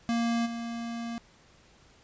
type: tone with level steps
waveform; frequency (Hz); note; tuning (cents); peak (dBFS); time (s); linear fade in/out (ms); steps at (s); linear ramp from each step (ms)
square; 233.1; A#3; 0; -26 / -34; 0.09-1.18; 0; 0.45; 20
effects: pink hiss -59 dBFS RMS until 2.03 s + resampled to 16000 Hz